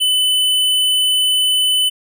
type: tone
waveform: square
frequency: 3010 Hz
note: F#7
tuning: 29 cents sharp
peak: -13 dBFS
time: 0-1.9 s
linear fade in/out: 20 ms
effects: none